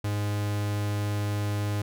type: tone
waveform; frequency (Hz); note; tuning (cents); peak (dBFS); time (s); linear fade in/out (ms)
45% pulse; 103.3; G#2; -9; -26; 0.04-1.82; 5
effects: none